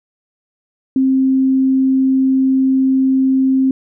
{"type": "tone", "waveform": "sine", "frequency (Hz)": 264.4, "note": "C4", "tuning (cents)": 18, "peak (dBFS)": -10, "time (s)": [0.96, 3.71], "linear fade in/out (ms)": 2, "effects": []}